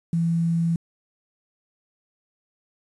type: tone with quantisation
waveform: sine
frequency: 167.2 Hz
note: E3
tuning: 25 cents sharp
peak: -19 dBFS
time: 0.13-0.76 s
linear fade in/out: 2 ms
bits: 8
effects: resampled to 24000 Hz